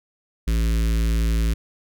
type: tone with notch filter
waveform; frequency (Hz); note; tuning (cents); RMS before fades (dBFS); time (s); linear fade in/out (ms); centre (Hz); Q
square; 55.5; A1; +16; -20; 0.47-1.54; 10; 780; 0.51
effects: none